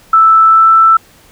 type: tone with pitch glide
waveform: sine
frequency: 1318.5 to 1326.1 Hz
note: E6 to E6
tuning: 0 to +10 cents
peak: -3 dBFS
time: 0.13-0.97 s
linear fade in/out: 5 ms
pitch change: +10 cents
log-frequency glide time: 0.46-0.7 s
effects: pink hiss -44 dBFS RMS until 1.31 s